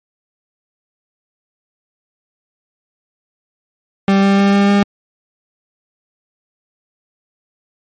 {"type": "tone with pitch steps", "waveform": "40% pulse", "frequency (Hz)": [196, 197.36, 198.74, 200.1, 201.5], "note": ["G3", "G3", "G3", "G3", "G3"], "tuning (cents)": [0, 12, 24, 36, 48], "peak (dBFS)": -8, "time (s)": [4.08, 4.83], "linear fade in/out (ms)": 2, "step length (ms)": 150, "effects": ["low-pass 4000 Hz 12 dB/octave", "MP3 48 kbps"]}